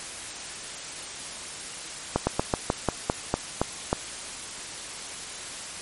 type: slowing click train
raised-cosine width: 1 ms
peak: -7 dBFS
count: 10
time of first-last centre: 2.16-3.929 s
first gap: 110 ms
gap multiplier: 1.14
effects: white hiss -37 dBFS RMS until 5.81 s + MP3 48 kbps